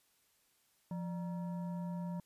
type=tone with frequency modulation; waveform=sine; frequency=174.61 Hz; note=F3; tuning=in tune; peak=-37 dBFS; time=0.91-2.2 s; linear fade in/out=2 ms; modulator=769 Hz; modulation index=0.43; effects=white hiss -73 dBFS RMS until 2.25 s + resampled to 32000 Hz